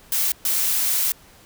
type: noise bursts at uneven times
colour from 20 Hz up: blue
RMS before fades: -21 dBFS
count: 2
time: 0.12-0.32 / 0.45-1.12 s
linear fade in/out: 2 ms
effects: pink hiss -50 dBFS RMS until 1.45 s